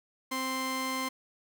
sawtooth tone pair together, 261.6 / 1046.4 Hz, C4 / C6, 0 / 0 cents, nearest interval 2 octaves, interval 2400 cents, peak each -31 / -28 dBFS, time 0.31-1.09 s, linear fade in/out 10 ms, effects none

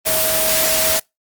sine tone in noise, 638 Hz, D#5, 43 cents sharp, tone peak -22 dBFS, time 0.05-1 s, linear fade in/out 20 ms, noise white, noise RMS -17 dBFS, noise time 0.05-1 s, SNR -8 dB, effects noise-tail reverb RT60 0.2 s tail -26 dB re dry + Opus 24 kbps

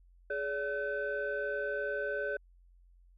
sine tone cluster, 419.8 / 572 / 1521 Hz, G#4 / D5 / F#6, +19 / -46 / +47 cents, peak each -36 / -35 / -35 dBFS, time 0.3-2.37 s, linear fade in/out 5 ms, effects tanh soft clip ceiling -26 dBFS + added 44 Hz sine -58 dBFS peak until 3.17 s

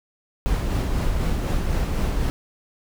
brown noise with tremolo, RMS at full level -21 dBFS, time 0.46-2.3 s, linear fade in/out 0 ms, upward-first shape sine, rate 4 Hz, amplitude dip 30%, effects none

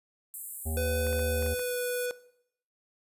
white high-pass noise, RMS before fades -38 dBFS, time 0.34-2.06 s, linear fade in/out 0 ms, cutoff 7700 Hz, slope 96 dB/octave
harmonic tone, 79.1 Hz, D#2, 29 cents sharp, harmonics 1 / 3 / 5 / 7 / 9 / 10, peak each -30 / -40 / -44 / -47 / -49 / -50 dBFS, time 0.65-1.55 s, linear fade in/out 20 ms
square tone with pitch glide, 502 to 492.8 Hz, B4 to B4, +28 to -4 cents, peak -30 dBFS, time 0.77-2.11 s, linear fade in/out 0 ms, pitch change -32 cents, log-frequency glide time 1.26-1.77 s
clicks, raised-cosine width 0.5 ms, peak -29 dBFS, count 6, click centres 1.068 / 1.129 / 1.193 / 1.425 / 1.463 / 1.594 s
effects noise-tail reverb RT60 0.7 s tail -18 dB re dry + resampled to 32000 Hz

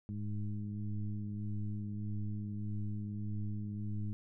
sine tone with frequency modulation, 103.83 Hz, G#2, in tune, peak -35 dBFS, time 0.09-4.13 s, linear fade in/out 0 ms, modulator 103 Hz, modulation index 1.1, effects none

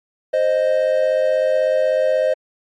triangle tone pair together, 523 / 619.3 Hz, C5 / D#5, -1 / -8 cents, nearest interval minor third, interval 293 cents, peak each -15 / -15 dBFS, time 0.33-2.34 s, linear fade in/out 10 ms, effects MP3 48 kbps

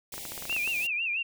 white band-stop noise, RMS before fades -40 dBFS, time 0.12-0.87 s, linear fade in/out 5 ms, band 850 to 2000 Hz, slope 48 dB/octave
clicks, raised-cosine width 0.5 ms, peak -25 dBFS, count 11, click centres 0.14 / 0.18 / 0.253 / 0.32 / 0.378 / 0.424 / 0.454 / 0.496 / 0.527 / 0.565 / 0.676 s
sine tone with vibrato, 2575 Hz, E7, 41 cents flat, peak -27 dBFS, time 0.49-1.23 s, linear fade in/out 10 ms, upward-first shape sine, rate 6 Hz, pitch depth 140 cents each way
effects none

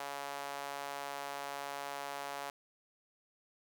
sawtooth tone with high-pass filter, 141.1 Hz, C#3, 31 cents sharp, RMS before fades -42 dBFS, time 0-2.5 s, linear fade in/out 2 ms, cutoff 750 Hz, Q 1.8, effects none

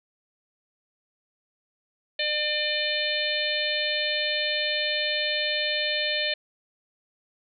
harmonic tone, 600 Hz, D5, 37 cents sharp, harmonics 1 / 3 / 4 / 5 / 6 / 7, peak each -31 / -31 / -31 / -31 / -31 / -31 dBFS, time 2.19-6.34 s, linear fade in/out 5 ms, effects none

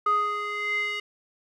square tone with band-pass filter sweep, 415.3 Hz, G#4, in tune, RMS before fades -27 dBFS, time 0.06-1 s, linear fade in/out 5 ms, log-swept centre 1200 to 2500 Hz, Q 6.4, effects none

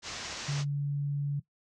white low-pass noise, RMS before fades -40 dBFS, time 0.02-0.65 s, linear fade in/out 50 ms, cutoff 6800 Hz, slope 48 dB/octave
sine tone, 143 Hz, D3, 46 cents flat, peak -28 dBFS, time 0.48-1.4 s, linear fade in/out 10 ms
effects noise-tail reverb RT60 0.1 s tail -17 dB re dry

